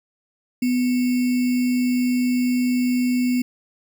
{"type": "tone with sample-and-hold", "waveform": "sine", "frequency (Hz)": 248.9, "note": "B3", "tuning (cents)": 14, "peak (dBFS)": -17, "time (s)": [0.62, 3.42], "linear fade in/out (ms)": 5, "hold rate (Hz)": 2450, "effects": []}